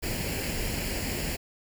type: noise with comb filter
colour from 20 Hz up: pink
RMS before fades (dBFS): -31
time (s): 0.02-1.37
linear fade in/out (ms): 20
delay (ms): 0.41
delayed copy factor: +0.65
effects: none